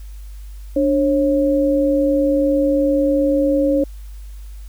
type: tone pair together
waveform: sine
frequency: 293.5 / 544.5 Hz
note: D4 / C#5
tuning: -1 / -31 cents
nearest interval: major seventh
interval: 1070 cents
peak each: -16 dBFS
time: 0.76-3.84 s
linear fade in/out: 5 ms
effects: added 50 Hz sine -31 dBFS peak until 4.68 s + white hiss -52 dBFS RMS until 4.68 s